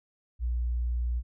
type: tone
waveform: sine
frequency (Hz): 59.9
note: A#1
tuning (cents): +48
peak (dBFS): -26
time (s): 0.39-1.23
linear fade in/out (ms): 50
effects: none